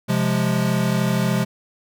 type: chord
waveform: square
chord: F minor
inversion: second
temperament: equal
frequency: 130.81 / 174.61 / 207.7 Hz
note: C3 / F3 / Ab3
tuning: 0 / 0 / 0 cents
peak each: -23 dBFS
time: 0.08-1.45 s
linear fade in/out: 20 ms
effects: none

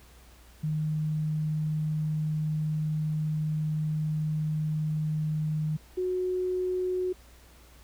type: tone pair in turn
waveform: sine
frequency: 154.2 / 366.8 Hz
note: D#3 / F#4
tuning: -15 / -15 cents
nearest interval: octave + minor third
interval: 1500 cents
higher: second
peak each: -26 dBFS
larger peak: neither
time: 0.63-5.77 / 5.97-7.13 s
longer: first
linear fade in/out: 10 ms
effects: added 60 Hz sine -53 dBFS peak until 7.83 s + pink hiss -57 dBFS RMS until 7.83 s

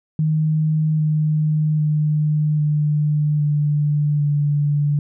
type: tone with pitch steps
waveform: sine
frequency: 155.56 / 153.6 / 151.66 / 149.74 / 147.85 / 145.98 Hz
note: D#3 / D#3 / D#3 / D3 / D3 / D3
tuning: 0 / -22 / -44 / +34 / +12 / -10 cents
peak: -15 dBFS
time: 0.19-4.99 s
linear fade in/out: 2 ms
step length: 800 ms
effects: none

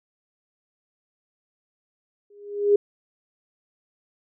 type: tone with exponential growth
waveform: sine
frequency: 408.9 Hz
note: G#4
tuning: 27 cents flat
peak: -11 dBFS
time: 2.3-2.76 s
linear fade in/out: 5 ms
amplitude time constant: 98 ms
effects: none

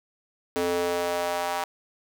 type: tone with high-pass filter sweep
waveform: square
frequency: 87.31 Hz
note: F2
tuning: in tune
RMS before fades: -27 dBFS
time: 0.56-1.64 s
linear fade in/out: 0 ms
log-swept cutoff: 370 to 830 Hz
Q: 2.6
effects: none

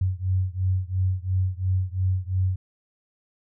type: beating tone pair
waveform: sine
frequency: 92 / 94.9 Hz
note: F#2 / F#2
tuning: -9 / +44 cents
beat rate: 2.9 Hz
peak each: -24 / -25 dBFS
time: 0.01-2.56 s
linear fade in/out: 5 ms
effects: none

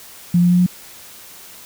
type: tone with pitch steps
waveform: sine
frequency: 174.61 / 176.23 / 177.87 / 179.52 Hz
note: F3 / F3 / F3 / F3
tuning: 0 / +16 / +32 / +48 cents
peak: -10 dBFS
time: 0.34-0.664 s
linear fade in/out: 5 ms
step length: 81 ms
effects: white hiss -40 dBFS RMS until 1.65 s

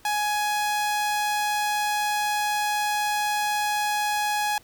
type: tone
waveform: sawtooth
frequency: 836 Hz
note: G#5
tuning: 11 cents sharp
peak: -19 dBFS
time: 0.05-4.58 s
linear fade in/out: 2 ms
effects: pink hiss -55 dBFS RMS until 4.63 s

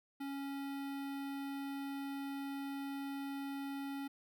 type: tone with notch filter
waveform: square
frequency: 277.2 Hz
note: C#4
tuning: in tune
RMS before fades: -42 dBFS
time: 0.2-4.08 s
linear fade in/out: 10 ms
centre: 6800 Hz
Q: 0.95
effects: none

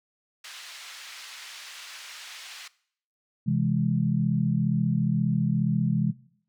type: band-pass noise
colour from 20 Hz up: white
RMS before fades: -43 dBFS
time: 0.44-2.68 s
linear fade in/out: 5 ms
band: 1400 to 4500 Hz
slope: 12 dB/octave
type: chord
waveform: sine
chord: C augmented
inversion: none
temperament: equal with one note detuned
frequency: 130.81 / 165.58 / 207.7 Hz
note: C3 / E3 / G#3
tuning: 0 / +8 / 0 cents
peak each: -26 dBFS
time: 3.46-6.12 s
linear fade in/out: 20 ms
effects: noise-tail reverb RT60 0.6 s tail -20 dB re dry

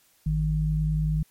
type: tone pair together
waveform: sine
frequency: 54.66 / 154.6 Hz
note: A1 / D#3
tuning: -11 / -11 cents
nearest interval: octave + tritone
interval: 1800 cents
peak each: -26 / -23 dBFS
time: 0.26-1.23 s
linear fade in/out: 5 ms
effects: white hiss -62 dBFS RMS until 1.3 s + MP3 64 kbps

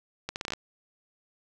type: accelerating click train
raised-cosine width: 0.2 ms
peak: -15 dBFS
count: 8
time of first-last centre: 0.29-0.535 s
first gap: 69 ms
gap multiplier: 0.76
effects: none

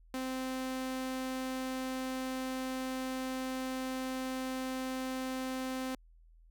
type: tone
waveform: sawtooth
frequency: 259.8 Hz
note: C4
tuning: 12 cents flat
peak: -31 dBFS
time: 0.14-5.95 s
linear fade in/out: 2 ms
effects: added 41 Hz sine -57 dBFS peak until 6.5 s

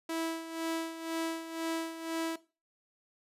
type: tone with tremolo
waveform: sawtooth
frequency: 327.3 Hz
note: E4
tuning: 12 cents flat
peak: -27 dBFS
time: 0.09-2.36 s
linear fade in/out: 5 ms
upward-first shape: sine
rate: 2 Hz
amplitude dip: 70%
effects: noise-tail reverb RT60 0.3 s tail -17 dB re dry + resampled to 32000 Hz

